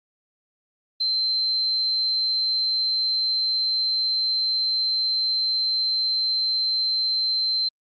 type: tone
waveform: sine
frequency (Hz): 4108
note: C8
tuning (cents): -33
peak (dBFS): -20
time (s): 1-7.69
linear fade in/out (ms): 10
effects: Opus 24 kbps